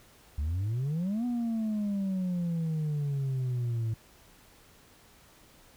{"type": "exponential two-way sweep", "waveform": "sine", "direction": "up then down", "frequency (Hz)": [69.3, 246.3, 110.3], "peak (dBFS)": -25, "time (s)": [0.38, 3.94], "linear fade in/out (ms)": 5, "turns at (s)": 1.25, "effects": ["tanh soft clip ceiling -27 dBFS", "pink hiss -58 dBFS RMS until 5.76 s"]}